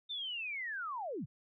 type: linear sweep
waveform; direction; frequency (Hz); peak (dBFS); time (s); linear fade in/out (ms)
sine; down; 3624 to 91; -37; 0.09-1.26; 20
effects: none